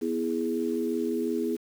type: chord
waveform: sine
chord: E major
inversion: second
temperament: equal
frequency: 246.9 / 329.6 / 415.3 Hz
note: B3 / E4 / G#4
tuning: 0 / 0 / 0 cents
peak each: -30 dBFS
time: 0.01-1.57 s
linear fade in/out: 20 ms
effects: 8-bit